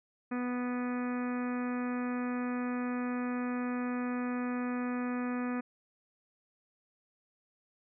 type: harmonic tone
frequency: 246.9 Hz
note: B3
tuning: in tune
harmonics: 1 / 2 / 3 / 4 / 5 / 6 / 7 / 8 / 9 / 10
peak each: -32 / -42 / -46 / -48 / -44 / -49 / -48 / -52 / -55 / -52 dBFS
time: 0.31-5.61 s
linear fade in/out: 10 ms
effects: none